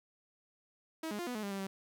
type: tone with pitch steps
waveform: sawtooth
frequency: 321 / 207.6 / 349.9 / 247.1 / 214 / 200.2 / 196.2 / 193.5 Hz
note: E4 / G#3 / F4 / B3 / A3 / G3 / G3 / G3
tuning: -46 / 0 / +3 / +1 / -48 / +37 / +2 / -22 cents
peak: -33 dBFS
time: 1.03-1.67 s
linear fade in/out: 5 ms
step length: 80 ms
effects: 12-bit